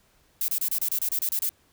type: noise bursts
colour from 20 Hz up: violet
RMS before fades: -26 dBFS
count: 11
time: 0.41-1.492 s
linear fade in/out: 2 ms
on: 72 ms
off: 29 ms
effects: pink hiss -63 dBFS RMS until 1.72 s